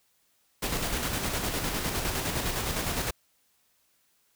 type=noise with tremolo; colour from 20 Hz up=pink; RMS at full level=-29 dBFS; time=0.62-3.11 s; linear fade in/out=10 ms; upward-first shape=square; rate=9.8 Hz; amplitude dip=35%; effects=white hiss -69 dBFS RMS until 4.35 s